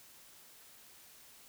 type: silence
effects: white hiss -58 dBFS RMS until 1.48 s